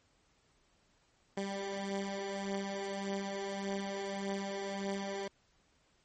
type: beating tone pair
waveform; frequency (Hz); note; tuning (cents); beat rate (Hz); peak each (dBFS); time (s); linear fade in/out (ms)
15% pulse; 195.9 / 197.6; G3 / G3; -1 / +14; 1.7; -35 / -31; 1.37-5.28; 5
effects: pink hiss -71 dBFS RMS until 6.04 s + MP3 32 kbps